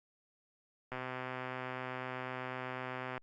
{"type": "click train", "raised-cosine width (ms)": 0.5, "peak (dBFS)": -25, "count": 290, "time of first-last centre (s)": [0.92, 3.178], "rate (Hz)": 128, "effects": ["Opus 48 kbps"]}